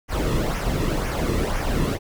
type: noise with flanger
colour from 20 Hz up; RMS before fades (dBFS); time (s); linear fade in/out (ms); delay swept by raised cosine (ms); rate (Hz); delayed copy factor
brown; -23; 0.08-1.99; 50; 0.24 to 1.34; 2; -0.6
effects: none